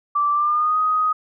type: tone with pitch glide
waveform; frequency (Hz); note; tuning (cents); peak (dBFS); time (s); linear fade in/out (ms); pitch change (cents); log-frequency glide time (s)
sine; 1168 to 1251.8; D6 to D#6; -10 to +10; -16; 0.15-1.13; 10; +120; 0.32-0.78
effects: none